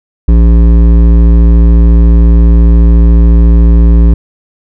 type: tone with hard clipping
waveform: sine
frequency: 57.1 Hz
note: A#1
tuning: 35 cents flat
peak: -3 dBFS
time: 0.28-4.14 s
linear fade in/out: 5 ms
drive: 12 dB
effects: none